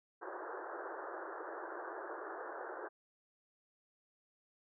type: band-pass noise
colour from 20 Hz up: pink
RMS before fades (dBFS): -45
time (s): 0.21-2.89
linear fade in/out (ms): 20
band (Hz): 330 to 1700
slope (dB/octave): 96
effects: none